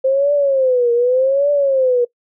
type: tone with vibrato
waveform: sine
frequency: 523.3 Hz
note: C5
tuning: in tune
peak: -11 dBFS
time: 0.04-2.05 s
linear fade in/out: 10 ms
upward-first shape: triangle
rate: 0.85 Hz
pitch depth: 190 cents each way
effects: noise-tail reverb RT60 0.1 s tail -21 dB re dry